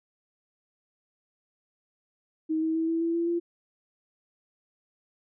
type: tone with pitch steps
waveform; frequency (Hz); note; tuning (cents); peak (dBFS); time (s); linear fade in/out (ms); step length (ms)
sine; 316.2 / 320.4 / 324.7 / 329.1 / 333.5 / 337.9 / 342.4; D#4 / E4 / E4 / E4 / E4 / E4 / F4; +28 / -49 / -26 / -3 / +20 / +43 / -34; -24; 2.49-3.4; 20; 130
effects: none